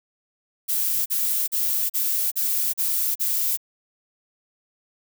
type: noise bursts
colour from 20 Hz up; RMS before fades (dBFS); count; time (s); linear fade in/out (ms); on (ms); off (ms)
violet; -23; 7; 0.68-3.574; 20; 380; 39
effects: none